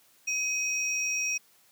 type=tone pair together; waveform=triangle; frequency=2527 / 5673 Hz; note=D#7 / F8; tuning=+26 / +26 cents; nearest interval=octave + major second; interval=1400 cents; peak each=-28 / -29 dBFS; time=0.27-1.38 s; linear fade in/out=10 ms; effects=white hiss -62 dBFS RMS until 1.71 s + high-pass 100 Hz 12 dB/octave